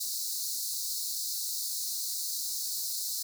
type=high-pass noise; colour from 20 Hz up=pink; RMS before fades=-34 dBFS; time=0-3.23 s; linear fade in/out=10 ms; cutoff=4000 Hz; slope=96 dB/octave; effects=none